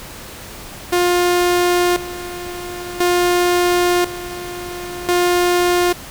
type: tone with tremolo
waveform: sawtooth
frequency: 354 Hz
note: F4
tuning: 23 cents sharp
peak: -9 dBFS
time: 0.92-5.93 s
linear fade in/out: 10 ms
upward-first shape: square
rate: 0.48 Hz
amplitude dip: 80%
effects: pink hiss -34 dBFS RMS until 6.1 s